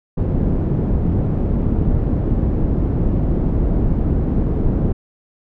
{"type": "low-pass noise", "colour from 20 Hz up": "pink", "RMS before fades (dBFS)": -17, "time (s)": [0.17, 4.93], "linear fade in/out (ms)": 10, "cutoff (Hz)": 310, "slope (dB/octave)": 12, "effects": []}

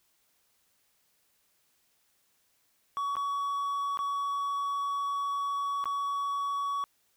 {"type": "tone with dropouts", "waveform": "triangle", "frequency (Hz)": 1127, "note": "C#6", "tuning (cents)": 28, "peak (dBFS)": -27, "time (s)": [2.97, 6.84], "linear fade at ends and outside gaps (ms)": 0, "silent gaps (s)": [[3.155, 3.167], [3.973, 3.99], [5.841, 5.856]], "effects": ["white hiss -71 dBFS RMS until 7.16 s"]}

